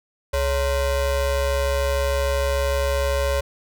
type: ring-modulated tone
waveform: square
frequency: 245.4 Hz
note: B3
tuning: 11 cents flat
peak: -17 dBFS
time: 0.33-3.41 s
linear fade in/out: 10 ms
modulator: 312 Hz
effects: none